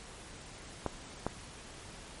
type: clicks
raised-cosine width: 1 ms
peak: -17 dBFS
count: 2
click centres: 0.863 / 1.266 s
effects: pink hiss -49 dBFS RMS until 2.2 s + MP3 48 kbps